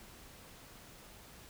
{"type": "silence", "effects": ["pink hiss -55 dBFS RMS until 1.49 s"]}